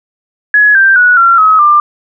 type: tone with pitch steps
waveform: sine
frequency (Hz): 1685 / 1572.2 / 1466.9 / 1368.6 / 1277 / 1191.5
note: G#6 / G6 / F#6 / F6 / D#6 / D6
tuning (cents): +25 / +5 / -15 / -35 / +45 / +25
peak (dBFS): -3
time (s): 0.54-1.8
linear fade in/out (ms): 2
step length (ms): 210
effects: none